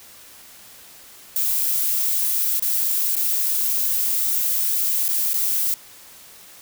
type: noise with dropouts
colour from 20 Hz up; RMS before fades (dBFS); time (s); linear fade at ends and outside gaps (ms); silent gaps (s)
violet; -21; 1.36-5.74; 1; 2.596-2.623 / 3.155-3.166 / 5.082-5.088 / 5.333-5.34
effects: white hiss -45 dBFS RMS until 6.61 s